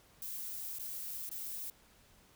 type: noise with dropouts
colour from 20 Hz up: violet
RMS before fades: -42 dBFS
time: 0.22-1.7 s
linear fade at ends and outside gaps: 2 ms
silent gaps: 0.786-0.795 / 1.293-1.313 s
effects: pink hiss -64 dBFS RMS until 2.35 s